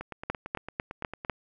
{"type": "two click trains", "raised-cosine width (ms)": 0.5, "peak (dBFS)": [-13, -22], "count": [5, 12], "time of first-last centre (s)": [[0.3, 1.298], [0.01, 1.249]], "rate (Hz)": [4.01, 8.88], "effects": []}